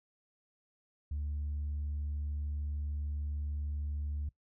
sine tone, 73.42 Hz, D2, in tune, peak -32 dBFS, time 1.11-4.29 s, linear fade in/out 5 ms, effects noise-tail reverb RT60 0.1 s tail -21 dB re dry + tanh soft clip ceiling -31 dBFS

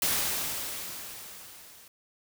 white noise with level ramp, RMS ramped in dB -26 to -53 dBFS, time 0.02-1.88 s, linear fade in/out 2 ms, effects none

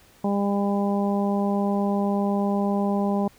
harmonic tone, 200.9 Hz, G3, 43 cents sharp, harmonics 1 / 2 / 3 / 4 / 5, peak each -22 / -29 / -30 / -30 / -35 dBFS, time 0.24-3.28 s, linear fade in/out 5 ms, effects pink hiss -55 dBFS RMS until 3.38 s

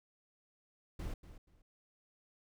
brown noise with echo, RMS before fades -40 dBFS, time 0.99-1.14 s, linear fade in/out 5 ms, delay 240 ms, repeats 2, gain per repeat -13 dB, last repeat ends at 1.62 s, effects none

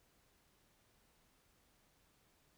silence, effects pink hiss -73 dBFS RMS until 2.57 s

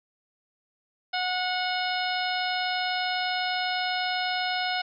harmonic tone with a mistuned harmonic, 732 Hz, F#5, 19 cents flat, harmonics 1 / 2 / 3 / 4 / 5 / 6 / 7, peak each -29 / -32 / -34 / -35 / -36 / -37 / -37 dBFS, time 1.13-4.82 s, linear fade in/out 10 ms, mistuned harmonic 6, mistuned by -66 cents, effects none

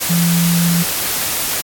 sine tone in noise, 170.5 Hz, F3, 41 cents flat, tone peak -12 dBFS, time 0.09-0.84 s, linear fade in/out 20 ms, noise white, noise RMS -19 dBFS, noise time 0-1.62 s, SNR +4 dB, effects AAC 64 kbps

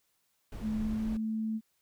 brown noise, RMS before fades -40 dBFS, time 0.52-1.17 s, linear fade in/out 2 ms
sine tone with pitch glide, 216.2 to 219.9 Hz, A3 to A3, -30 to -1 cents, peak -30 dBFS, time 0.61-1.61 s, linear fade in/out 50 ms, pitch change +29 cents, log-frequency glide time 0.81-1.09 s
effects white hiss -75 dBFS RMS until 1.81 s

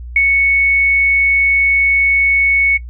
sine tone with ADSR envelope, 2215 Hz, C#7, 2 cents flat, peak -7 dBFS, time 0.16-2.78 s, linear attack 3 ms, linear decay 49 ms, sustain -2 dB, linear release 19 ms, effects noise-tail reverb RT60 0.1 s tail -20 dB re dry + added 60 Hz sine -26 dBFS peak until 2.89 s

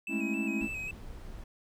triangle tone with vibrato, 2585 Hz, E7, 34 cents flat, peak -34 dBFS, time 0.07-0.91 s, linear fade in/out 2 ms, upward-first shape square, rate 3.7 Hz, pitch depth 35 cents each way
triangle chord, A major seventh, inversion third, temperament equal with one note detuned, 207.7 / 220 / 271.3 / 329.6 Hz, G#3 / A3 / C#4 / E4, 0 / 0 / -37 / 0 cents, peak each -34 dBFS, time 0.08-0.69 s, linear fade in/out 50 ms
brown noise, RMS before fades -44 dBFS, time 0.61-1.44 s, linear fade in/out 5 ms
effects none

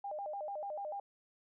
sine tone with vibrato, 698 Hz, F5, 1 cent flat, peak -38 dBFS, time 0.04-1 s, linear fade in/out 5 ms, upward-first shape square, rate 6.8 Hz, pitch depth 240 cents each way, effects none

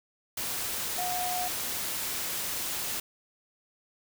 sine tone in noise, 723 Hz, F#5, 40 cents flat, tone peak -31 dBFS, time 0.98-1.48 s, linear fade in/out 5 ms, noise white, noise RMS -33 dBFS, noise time 0.37-3 s, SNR -1 dB, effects none

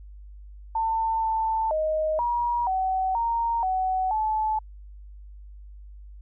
sine tone with pitch steps, 896 / 888 / 624 / 955 / 755 / 928 / 750 / 867 Hz, A5 / A5 / D#5 / A#5 / F#5 / A#5 / F#5 / A5, +31 / +16 / +5 / +42 / +35 / -8 / +23 / -26 cents, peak -22 dBFS, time 0.75-4.59 s, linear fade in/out 5 ms, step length 480 ms, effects added 50 Hz sine -41 dBFS peak until 6.21 s

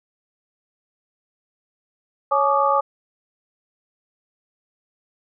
sine tone cluster, 555 / 850 / 1148 / 1216 Hz, C#5 / G#5 / D6 / D#6, +2 / +40 / -40 / -40 cents, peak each -21 dBFS, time 2.31-2.81 s, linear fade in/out 10 ms, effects none

